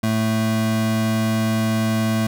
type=tone pair together; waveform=square; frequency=110.42 / 221 Hz; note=A2 / A3; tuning=+7 / +8 cents; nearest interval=octave; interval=1201 cents; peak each=-23 / -20 dBFS; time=0.03-2.27 s; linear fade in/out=5 ms; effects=none